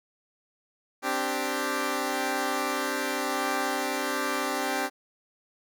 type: chord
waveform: 10% pulse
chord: C suspended second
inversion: none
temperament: equal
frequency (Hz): 261.6 / 293.7 / 392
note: C4 / D4 / G4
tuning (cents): 0 / 0 / 0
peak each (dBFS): -23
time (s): 1.02-4.9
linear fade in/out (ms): 50
effects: none